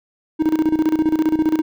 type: tone with tremolo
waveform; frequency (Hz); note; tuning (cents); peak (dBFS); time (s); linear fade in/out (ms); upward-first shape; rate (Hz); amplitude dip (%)
triangle; 313.5; D#4; +13; -10; 0.39-1.62; 20; square; 15; 75
effects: none